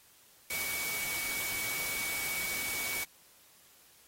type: tone in noise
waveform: sine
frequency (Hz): 2255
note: C#7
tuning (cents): +29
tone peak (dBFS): -36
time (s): 0.5-3.04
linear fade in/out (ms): 5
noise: white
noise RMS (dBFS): -37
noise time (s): 0.5-3.04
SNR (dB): -2
effects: white hiss -61 dBFS RMS until 4.07 s + AAC 48 kbps